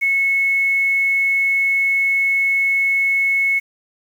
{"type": "tone with quantisation", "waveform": "sine", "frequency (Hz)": 2195, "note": "C#7", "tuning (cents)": -18, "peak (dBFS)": -14, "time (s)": [0.01, 3.6], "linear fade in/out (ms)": 20, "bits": 7, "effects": []}